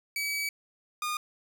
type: tone pair in turn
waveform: sawtooth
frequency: 2283 / 1220.6 Hz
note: D7 / D#6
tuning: -50 / -34 cents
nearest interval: major seventh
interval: 1084 cents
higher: first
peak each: -26 dBFS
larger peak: neither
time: 0.16-0.49 / 1.02-1.17 s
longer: first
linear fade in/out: 2 ms
effects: none